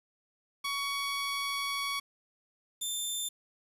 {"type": "tone pair in turn", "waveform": "15% pulse", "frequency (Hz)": [1122, 3562], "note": ["C#6", "A7"], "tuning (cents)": [21, 21], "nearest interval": "octave + minor sixth", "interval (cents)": 2000, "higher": "second", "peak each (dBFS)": -25, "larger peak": "neither", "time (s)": [[0.64, 2], [2.81, 3.29]], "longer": "first", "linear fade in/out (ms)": 10, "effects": ["resampled to 32000 Hz", "9-bit"]}